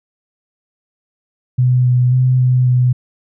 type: tone with pitch steps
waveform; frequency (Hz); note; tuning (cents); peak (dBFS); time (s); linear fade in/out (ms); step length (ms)
sine; 125.8 / 124.6 / 127.9 / 126.6 / 125.2; B2 / B2 / C3 / B2 / B2; +32 / +16 / -39 / +43 / +24; -9; 1.58-2.93; 10; 270
effects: none